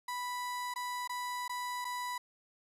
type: tone with dropouts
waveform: 35% pulse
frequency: 987 Hz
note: B5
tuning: 1 cent flat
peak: -34 dBFS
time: 0.08-2.18 s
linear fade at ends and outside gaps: 5 ms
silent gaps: 0.74-0.759 / 1.076-1.094 / 1.48-1.494 / 1.846-1.85 s
effects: resampled to 32000 Hz + 11-bit